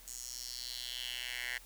10% pulse tone with high-pass filter sweep, 123.47 Hz, B2, in tune, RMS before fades -42 dBFS, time 0.07-1.58 s, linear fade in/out 5 ms, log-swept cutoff 7200 to 1900 Hz, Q 3.3, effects added 41 Hz sine -57 dBFS peak until 1.65 s + white hiss -57 dBFS RMS until 1.65 s

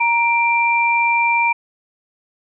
sine tone pair together, 937.4 / 2362 Hz, A#5 / D7, +9 / +9 cents, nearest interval octave + major third, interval 1600 cents, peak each -16 dBFS, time 0-1.53 s, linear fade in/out 10 ms, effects none

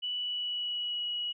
sine tone with pitch glide, 2960 to 2916 Hz, F#7 to F#7, 0 to -26 cents, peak -31 dBFS, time 0.02-1.33 s, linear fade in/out 20 ms, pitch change -26 cents, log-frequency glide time 0.15-1.04 s, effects none

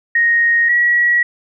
sine tone pair in turn, 1868 / 1920.5 Hz, A#6 / B6, +3 / -49 cents, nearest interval unison, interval 48 cents, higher second, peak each -10 dBFS, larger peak neither, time 0.15-0.69 / 0.69-1.23 s, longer neither, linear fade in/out 5 ms, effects none

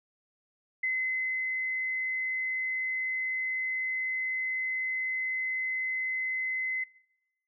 sine tone with ADSR envelope, 2044 Hz, C7, 41 cents flat, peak -26 dBFS, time 0.83-6.84 s, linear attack 7 ms, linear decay 620 ms, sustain -2 dB, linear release 6 ms, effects noise-tail reverb RT60 0.9 s tail -24 dB re dry

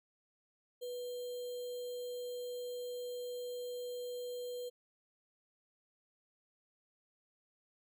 sine tone with sample-and-hold, 491.2 Hz, B4, 9 cents flat, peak -39 dBFS, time 0.81-4.7 s, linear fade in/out 20 ms, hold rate 3675 Hz, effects none

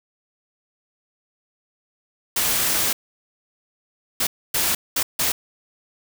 white noise bursts at uneven times, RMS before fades -21 dBFS, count 5, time 2.36-2.93 / 4.2-4.27 / 4.54-4.75 / 4.96-5.03 / 5.19-5.32 s, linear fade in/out 5 ms, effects none

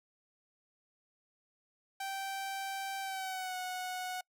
sawtooth tone with pitch glide, 779 to 735.3 Hz, G5 to F#5, -11 to -11 cents, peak -33 dBFS, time 2-4.21 s, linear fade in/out 5 ms, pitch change -100 cents, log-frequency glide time 3.01-3.56 s, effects noise-tail reverb RT60 0.1 s tail -26 dB re dry

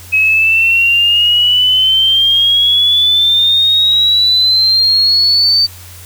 sine exponential sweep, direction up, 2548 to 4600 Hz, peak -7 dBFS, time 0.12-5.67 s, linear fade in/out 20 ms, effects added 89 Hz sine -34 dBFS peak until 6.05 s + white hiss -36 dBFS RMS until 6.05 s

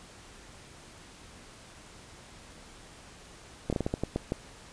slowing click train, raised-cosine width 2 ms, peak -15 dBFS, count 9, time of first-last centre 3.7-4.321 s, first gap 27 ms, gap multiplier 1.29, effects pink hiss -51 dBFS RMS until 4.72 s + resampled to 22050 Hz

